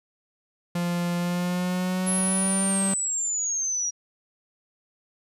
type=tone with pitch glide; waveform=45% pulse; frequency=174.1 to 194.3 Hz; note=F3 to G3; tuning=-5 to -15 cents; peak=-24 dBFS; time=0.75-2.94 s; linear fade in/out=5 ms; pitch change=+190 cents; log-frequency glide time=1.17-2.69 s
type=exponential sweep; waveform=sine; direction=down; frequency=11000 to 5710 Hz; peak=-24 dBFS; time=2.06-3.91 s; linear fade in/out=20 ms
effects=resampled to 32000 Hz